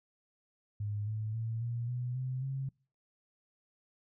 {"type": "tone with pitch steps", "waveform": "sine", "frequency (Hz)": [103.83, 108.43, 113.23, 118.24, 123.48, 128.94, 134.65], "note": ["G#2", "A2", "A#2", "A#2", "B2", "C3", "C#3"], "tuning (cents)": [0, -25, -50, 25, 0, -25, -50], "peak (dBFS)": -33, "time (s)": [0.8, 2.69], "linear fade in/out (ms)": 5, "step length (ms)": 270, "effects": ["noise-tail reverb RT60 0.4 s tail -26 dB re dry"]}